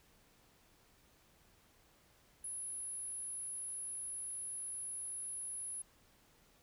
sine tone, 10548 Hz, E9, in tune, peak -38 dBFS, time 2.44-5.82 s, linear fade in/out 5 ms, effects tanh soft clip ceiling -40 dBFS + pink hiss -68 dBFS RMS until 6.62 s

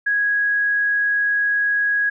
sine tone, 1658 Hz, G#6, 3 cents flat, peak -16 dBFS, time 0.06-2.1 s, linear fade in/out 10 ms, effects none

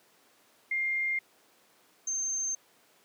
sine tone pair in turn, 2113 / 6314 Hz, C7 / G8, +16 / +12 cents, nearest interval octave + perfect fifth, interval 1896 cents, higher second, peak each -27 / -29 dBFS, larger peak first, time 0.71-1.19 / 2.07-2.55 s, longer neither, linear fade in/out 5 ms, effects pink hiss -63 dBFS RMS until 3.04 s + high-pass 300 Hz 12 dB/octave

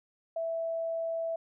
sine tone, 659.3 Hz, E5, in tune, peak -30 dBFS, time 0.36-1.36 s, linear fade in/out 5 ms, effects none

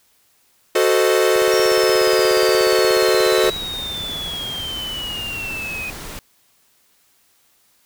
45% pulse chord, F# diminished seventh, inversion none, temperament equal with one note detuned, 370 / 440 / 519.6 / 622.3 Hz, F#4 / A4 / C5 / Eb5, 0 / 0 / -12 / 0 cents, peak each -18 / -18 / -20 / -22 dBFS, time 0.75-3.5 s, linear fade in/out 5 ms
click train, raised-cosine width 2 ms, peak -24 dBFS, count 52, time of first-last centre 1.36-4.396 s, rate 16.8 Hz
sine exponential sweep, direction down, 5588 to 2489 Hz, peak -25 dBFS, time 1.52-5.9 s, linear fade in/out 0 ms
pink noise, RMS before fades -33 dBFS, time 3.43-6.19 s, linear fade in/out 0 ms
effects white hiss -59 dBFS RMS until 7.85 s

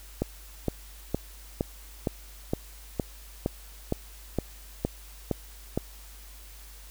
click train, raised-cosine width 2 ms, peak -12 dBFS, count 13, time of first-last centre 0.22-5.776 s, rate 2.16 Hz, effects added 50 Hz sine -46 dBFS peak until 6.9 s + white hiss -51 dBFS RMS until 6.9 s

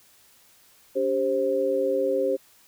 sine tone cluster, 285.3 / 394.3 / 529 Hz, C#4 / G4 / C5, +50 / +10 / +19 cents, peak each -31 / -26 / -23 dBFS, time 0.95-2.37 s, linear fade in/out 20 ms, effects white hiss -57 dBFS RMS until 2.67 s

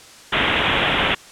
white low-pass noise, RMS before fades -19 dBFS, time 0.32-1.15 s, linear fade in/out 10 ms, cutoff 3500 Hz, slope 96 dB/octave, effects white hiss -43 dBFS RMS until 1.31 s + low-pass 8000 Hz 12 dB/octave

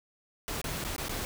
pink noise with dropouts, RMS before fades -35 dBFS, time 0.48-1.25 s, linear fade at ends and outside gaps 0 ms, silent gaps 0.615-0.642 / 0.84-0.848 / 0.963-0.981 / 1.084-1.094 s, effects none

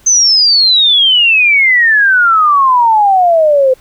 sine exponential sweep, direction down, 6272 to 508 Hz, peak -5 dBFS, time 0.06-3.74 s, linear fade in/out 10 ms, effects pink hiss -46 dBFS RMS until 3.8 s

